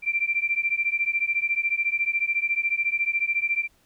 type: beating tone pair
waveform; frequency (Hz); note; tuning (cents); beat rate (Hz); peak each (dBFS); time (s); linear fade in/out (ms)
sine; 2349 / 2363; D7 / D7; 0 / +10; 14; -25; 0.02-3.68; 50
effects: pink hiss -63 dBFS RMS until 3.85 s